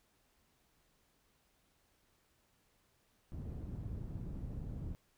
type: low-pass noise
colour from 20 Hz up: white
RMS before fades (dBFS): -43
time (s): 3.32-4.95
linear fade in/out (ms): 0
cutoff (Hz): 120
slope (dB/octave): 12
effects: pink hiss -74 dBFS RMS until 5.17 s